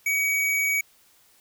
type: tone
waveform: square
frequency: 2262 Hz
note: C#7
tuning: 34 cents sharp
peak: -22 dBFS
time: 0.06-0.81 s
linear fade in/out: 5 ms
effects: white hiss -59 dBFS RMS until 1.4 s